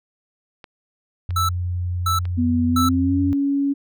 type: clicks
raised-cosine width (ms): 0.3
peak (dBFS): -23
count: 3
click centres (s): 0.642 / 1.307 / 2.254
type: tone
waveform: sine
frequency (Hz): 88.9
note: F2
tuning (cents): +31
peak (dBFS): -21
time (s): 1.29-3.33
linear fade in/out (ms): 0
type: tone bursts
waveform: square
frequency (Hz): 1318.5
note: E6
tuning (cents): 0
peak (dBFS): -19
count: 3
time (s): 1.36-2.89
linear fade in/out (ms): 5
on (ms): 130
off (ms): 570
type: tone with pitch glide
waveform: sine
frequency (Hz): 245.1 to 279.9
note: B3 to C#4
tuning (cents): -13 to +17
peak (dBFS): -17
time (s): 2.37-3.74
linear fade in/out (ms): 20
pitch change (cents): +230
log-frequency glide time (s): 2.66-3.2
effects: none